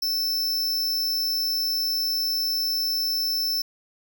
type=tone; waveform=square; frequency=5310 Hz; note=E8; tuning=12 cents sharp; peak=-23 dBFS; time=0.02-3.62 s; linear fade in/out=5 ms; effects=none